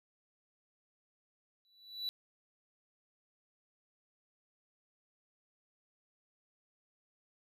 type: tone with exponential growth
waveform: triangle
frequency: 3951 Hz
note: B7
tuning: in tune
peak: -31 dBFS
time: 1.65-2.09 s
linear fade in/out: 0 ms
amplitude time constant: 94 ms
effects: none